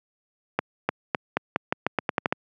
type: accelerating click train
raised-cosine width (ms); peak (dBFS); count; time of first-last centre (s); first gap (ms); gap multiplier
0.5; -6; 12; 0.59-2.325; 300; 0.86
effects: high-pass 150 Hz 12 dB/octave